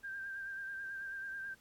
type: tone with vibrato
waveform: sine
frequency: 1583 Hz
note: G6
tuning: 17 cents sharp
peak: -40 dBFS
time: 0.03-1.55 s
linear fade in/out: 20 ms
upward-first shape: sine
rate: 9.2 Hz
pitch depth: 31 cents each way
effects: pink hiss -67 dBFS RMS until 1.6 s + AAC 64 kbps